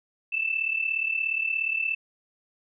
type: tone pair together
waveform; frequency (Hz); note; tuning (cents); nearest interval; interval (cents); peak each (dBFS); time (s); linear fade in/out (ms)
sine; 2620 / 2657; E7 / E7; -11 / +13; unison; 24; -29 / -26; 0.32-1.95; 10
effects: none